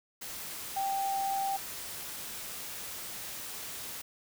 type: tone in noise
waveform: sine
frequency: 784 Hz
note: G5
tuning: in tune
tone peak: -29 dBFS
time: 0.76-1.57 s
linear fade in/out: 10 ms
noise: white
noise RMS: -41 dBFS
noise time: 0.21-4.02 s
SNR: +9 dB
effects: none